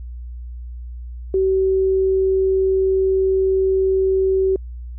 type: tone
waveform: sine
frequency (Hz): 381.6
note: G4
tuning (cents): -47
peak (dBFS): -14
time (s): 1.34-4.56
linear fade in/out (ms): 2
effects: added 60 Hz sine -29 dBFS peak until 4.98 s